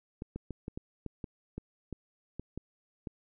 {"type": "clicks", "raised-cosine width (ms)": 3, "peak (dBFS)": -25, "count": 12, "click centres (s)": [0.221, 0.36, 0.507, 0.681, 0.775, 1.063, 1.242, 1.58, 1.927, 2.396, 2.576, 3.072], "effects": []}